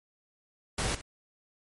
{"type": "noise with echo", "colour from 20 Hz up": "pink", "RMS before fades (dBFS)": -30, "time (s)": [0.78, 0.95], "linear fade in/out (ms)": 5, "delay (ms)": 64, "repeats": 1, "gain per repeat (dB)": -14, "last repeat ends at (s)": 1.014, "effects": ["MP3 48 kbps"]}